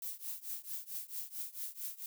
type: noise with tremolo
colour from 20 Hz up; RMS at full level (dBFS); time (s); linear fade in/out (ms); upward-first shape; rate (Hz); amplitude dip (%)
violet; -39; 0.02-2.06; 2; triangle; 4.5; 95
effects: none